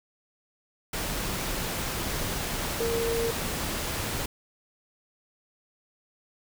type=tone in noise; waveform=sine; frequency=461.8 Hz; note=A#4; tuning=16 cents flat; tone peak=-26 dBFS; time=2.8-3.31 s; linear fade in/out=5 ms; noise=pink; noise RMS=-31 dBFS; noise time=0.93-4.26 s; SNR=+2 dB; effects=none